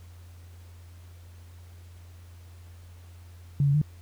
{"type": "tone with pitch steps", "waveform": "sine", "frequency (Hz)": [141.7, 140.6, 149.4], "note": ["C#3", "C#3", "D3"], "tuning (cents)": [38, 25, 30], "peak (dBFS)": -19, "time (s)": [3.6, 3.816], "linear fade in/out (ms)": 2, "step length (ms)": 72, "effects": ["added 87 Hz sine -45 dBFS peak until 4.01 s", "pink hiss -59 dBFS RMS until 4.01 s"]}